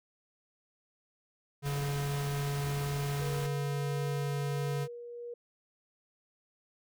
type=tone; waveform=square; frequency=141.9 Hz; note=C#3; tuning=41 cents sharp; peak=-32 dBFS; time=1.62-4.88 s; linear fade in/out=50 ms
type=noise; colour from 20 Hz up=pink; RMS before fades=-43 dBFS; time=1.65-3.47 s; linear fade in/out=10 ms
type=tone with tremolo; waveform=sine; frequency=477.5 Hz; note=A#4; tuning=42 cents sharp; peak=-38 dBFS; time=3.21-5.34 s; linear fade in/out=5 ms; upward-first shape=sine; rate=1.5 Hz; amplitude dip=35%
effects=none